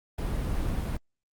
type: noise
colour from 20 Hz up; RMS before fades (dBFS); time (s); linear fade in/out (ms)
brown; -29; 0.18-0.97; 5
effects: Opus 32 kbps